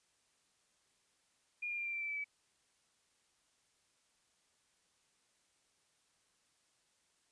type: tone with pitch steps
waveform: sine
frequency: 2425 / 2405 / 2386 / 2367 / 2348 / 2329 / 2310 / 2292 Hz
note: D#7 / D7 / D7 / D7 / D7 / D7 / D7 / D7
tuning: -45 / +41 / +27 / +13 / -1 / -15 / -29 / -43 cents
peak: -37 dBFS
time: 1.62-2.244 s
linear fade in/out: 10 ms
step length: 78 ms
effects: white hiss -75 dBFS RMS until 7.31 s + resampled to 22050 Hz